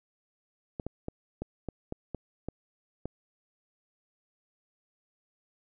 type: clicks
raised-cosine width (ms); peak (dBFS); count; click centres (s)
2; -21; 9; 0.798 / 0.866 / 1.084 / 1.42 / 1.687 / 1.924 / 2.147 / 2.486 / 3.056
effects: none